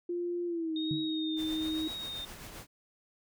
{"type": "tone with pitch glide", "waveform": "sine", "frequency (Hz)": [349.2, 314.7], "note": ["F4", "D#4"], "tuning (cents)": [0, 20], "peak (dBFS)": -31, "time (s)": [0.09, 1.88], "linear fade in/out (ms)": 5, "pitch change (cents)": -180, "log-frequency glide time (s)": [0.46, 0.75]}
{"type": "tone with vibrato", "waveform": "sine", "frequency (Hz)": 3690, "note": "A#7", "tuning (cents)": -18, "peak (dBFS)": -37, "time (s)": [0.76, 2.25], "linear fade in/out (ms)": 2, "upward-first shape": "triangle", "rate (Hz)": 1.1, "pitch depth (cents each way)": 52}
{"type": "tone with exponential decay", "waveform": "sine", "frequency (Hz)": 149, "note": "D3", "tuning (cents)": 25, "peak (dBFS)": -29, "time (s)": [0.91, 1.13], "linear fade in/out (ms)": 2, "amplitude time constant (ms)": 46}
{"type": "noise with tremolo", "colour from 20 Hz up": "pink", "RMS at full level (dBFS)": -45, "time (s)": [1.36, 2.67], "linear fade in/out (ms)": 50, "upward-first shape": "sine", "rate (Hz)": 7.6, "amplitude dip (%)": 40}
{"effects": []}